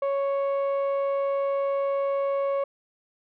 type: tone pair together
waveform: sine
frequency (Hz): 554.4 / 1108.8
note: C#5 / C#6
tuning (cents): 0 / 0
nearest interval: octave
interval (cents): 1200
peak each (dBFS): -21 / -29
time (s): 0.02-2.64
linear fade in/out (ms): 5
effects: tanh soft clip ceiling -21 dBFS